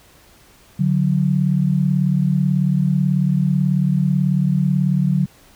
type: tone pair together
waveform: sine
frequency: 145.26 / 183.5 Hz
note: D3 / F#3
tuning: -19 / -14 cents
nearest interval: major third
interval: 405 cents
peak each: -17 dBFS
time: 0.79-5.26 s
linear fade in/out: 10 ms
effects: pink hiss -50 dBFS RMS until 5.55 s